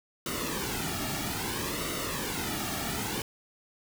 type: noise with flanger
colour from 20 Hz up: pink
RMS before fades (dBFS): -33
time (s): 0.26-3.22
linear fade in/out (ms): 2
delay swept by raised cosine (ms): 1.2 to 1.99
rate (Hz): 0.61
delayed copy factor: -0.7
effects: none